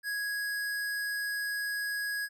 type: tone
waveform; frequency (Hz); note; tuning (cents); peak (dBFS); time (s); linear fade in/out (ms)
square; 1661.2; G#6; 0; -32; 0.03-2.29; 50
effects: none